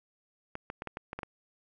clicks, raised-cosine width 0.5 ms, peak -22 dBFS, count 8, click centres 0.554 / 0.701 / 0.821 / 0.873 / 0.971 / 1.131 / 1.19 / 1.232 s, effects none

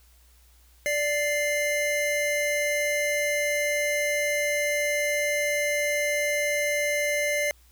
square tone pair together, 586.9 / 2093 Hz, D5 / C7, -1 / 0 cents, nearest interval octave + minor seventh, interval 2201 cents, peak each -27 dBFS, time 0.86-7.51 s, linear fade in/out 0 ms, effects added 60 Hz sine -55 dBFS peak until 7.71 s + white hiss -61 dBFS RMS until 7.71 s

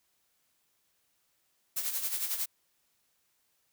blue noise with tremolo, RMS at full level -31 dBFS, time 1.76-2.46 s, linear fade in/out 10 ms, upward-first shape sine, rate 11 Hz, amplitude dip 60%, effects white hiss -74 dBFS RMS until 3.72 s

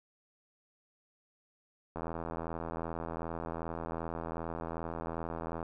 click train, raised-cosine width 1 ms, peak -24 dBFS, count 304, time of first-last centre 1.96-5.628 s, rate 82.6 Hz, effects none

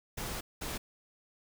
pink noise bursts at uneven times, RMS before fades -38 dBFS, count 2, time 0.17-0.41 / 0.61-0.78 s, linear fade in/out 10 ms, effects none

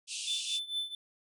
pink band-pass noise, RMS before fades -39 dBFS, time 0.07-0.6 s, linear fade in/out 50 ms, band 2600 to 9700 Hz, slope 96 dB/octave
triangle tone with tremolo, 3520 Hz, A7, in tune, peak -28 dBFS, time 0.27-0.95 s, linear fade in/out 2 ms, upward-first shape triangle, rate 4.4 Hz, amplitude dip 90%
effects none

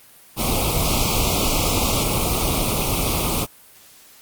pink band-stop noise, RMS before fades -20 dBFS, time 0.36-3.47 s, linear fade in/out 50 ms, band 1300 to 2200 Hz, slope 96 dB/octave, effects white hiss -48 dBFS RMS until 4.21 s + Opus 32 kbps

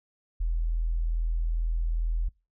sine tone, 41.18 Hz, E1, 1 cent flat, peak -24 dBFS, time 0.4-2.29 s, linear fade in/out 10 ms, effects noise-tail reverb RT60 0.3 s tail -25 dB re dry

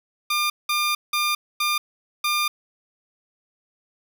15% pulse tone bursts at uneven times, 1200 Hz, D6, 37 cents sharp, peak -14 dBFS, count 5, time 0.3-0.5 / 0.69-0.95 / 1.13-1.35 / 1.6-1.78 / 2.24-2.48 s, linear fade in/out 5 ms, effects none

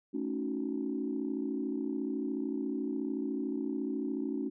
sine chord, D# half-diminished seventh, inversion second, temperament equal, 220 / 277.2 / 311.1 / 370 Hz, A3 / C#4 / D#4 / F#4, 0 / 0 / 0 / 0 cents, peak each -38 / -34 / -38 / -39 dBFS, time 0.13-4.5 s, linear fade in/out 20 ms, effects tanh soft clip ceiling -22 dBFS

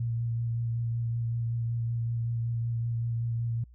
sine tone with vibrato, 116.54 Hz, A#2, in tune, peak -27 dBFS, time 0-3.64 s, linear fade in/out 5 ms, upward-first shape sine, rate 5.3 Hz, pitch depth 17 cents each way, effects added 60 Hz sine -50 dBFS peak until 3.74 s

